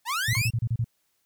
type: linear sweep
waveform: sawtooth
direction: up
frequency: 837 to 2794 Hz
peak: -22 dBFS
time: 0.05-0.51 s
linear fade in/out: 50 ms
type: tone bursts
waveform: sine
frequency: 115.7 Hz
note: A#2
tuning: 13 cents flat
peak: -22 dBFS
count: 7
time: 0.28-0.844 s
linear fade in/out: 5 ms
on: 54 ms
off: 31 ms
type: tone with exponential decay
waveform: sawtooth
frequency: 1053 Hz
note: C6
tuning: 11 cents sharp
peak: -27 dBFS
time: 0.35-0.45 s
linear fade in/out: 0 ms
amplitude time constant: 21 ms
effects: white hiss -72 dBFS RMS until 1.25 s